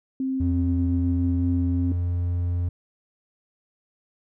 sine tone, 263.9 Hz, C4, 15 cents sharp, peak -23 dBFS, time 0.2-1.92 s, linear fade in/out 2 ms
triangle tone with pitch glide, 85 to 87.64 Hz, F2 to F2, -46 to +7 cents, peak -20 dBFS, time 0.4-2.69 s, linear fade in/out 5 ms, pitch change +53 cents, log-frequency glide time 0.76-1.79 s
effects none

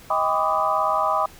sine tone cluster, 632 / 798 / 1004 / 1161 / 1239 Hz, D#5 / G5 / B5 / D6 / D#6, +27 / +31 / +28 / -20 / -8 cents, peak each -25 dBFS, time 0.1-1.26 s, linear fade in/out 5 ms, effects pink hiss -47 dBFS RMS until 1.39 s

